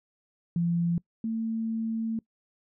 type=tone pair in turn; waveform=sine; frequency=170.8 / 224.6 Hz; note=F3 / A3; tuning=-38 / +36 cents; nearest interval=perfect fourth; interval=474 cents; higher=second; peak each=-23 / -27 dBFS; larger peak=first; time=0.56-0.98 / 1.24-2.19 s; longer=second; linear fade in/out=2 ms; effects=noise-tail reverb RT60 0.1 s tail -23 dB re dry